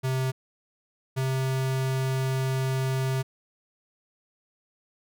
square tone pair in turn, 130.9 / 131.96 Hz, C3 / C3, +1 / +15 cents, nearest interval unison, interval 14 cents, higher second, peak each -25 dBFS, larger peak neither, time 0.03-0.32 / 1.16-3.23 s, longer second, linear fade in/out 20 ms, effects none

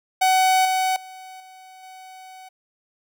45% pulse tone with level steps, 750 Hz, F#5, 23 cents sharp, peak -15 / -19 / -38 / -43 / -40 dBFS, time 0.21-2.49 s, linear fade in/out 10 ms, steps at 0.65 / 0.96 / 1.4 / 1.83 s, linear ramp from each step 2 ms, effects none

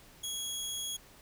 20% pulse tone, 3322 Hz, G#7, in tune, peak -30 dBFS, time 0.23-0.97 s, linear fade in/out 10 ms, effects pink hiss -57 dBFS RMS until 1.21 s

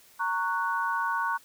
sine chord, F# major, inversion first, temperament just, 925 / 1110 / 1480 Hz, A#5 / C#6 / F#6, -14 / +2 / 0 cents, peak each -30 dBFS, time 0.19-1.38 s, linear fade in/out 20 ms, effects white hiss -57 dBFS RMS until 1.44 s

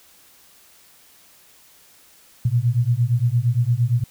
sine beating tone pair, 115.9 / 124.6 Hz, A#2 / B2, -10 / +16 cents, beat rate 8.7 Hz, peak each -19 / -19 dBFS, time 2.45-4.04 s, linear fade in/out 5 ms, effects white hiss -52 dBFS RMS until 4.1 s

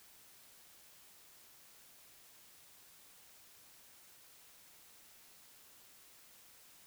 silence, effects white hiss -61 dBFS RMS until 6.86 s

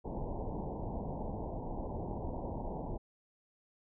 pink low-pass noise, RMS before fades -39 dBFS, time 0.04-2.98 s, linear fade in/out 20 ms, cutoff 960 Hz, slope 96 dB/octave, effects none

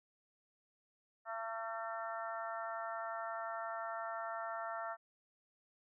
harmonic tone with a mistuned harmonic, 225.7 Hz, A3, 44 cents sharp, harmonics 3 / 4 / 5 / 6 / 7 / 8, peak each -43 / -47 / -49 / -44 / -56 / -50 dBFS, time 1.25-4.97 s, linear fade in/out 50 ms, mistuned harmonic 7, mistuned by -32 cents, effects none

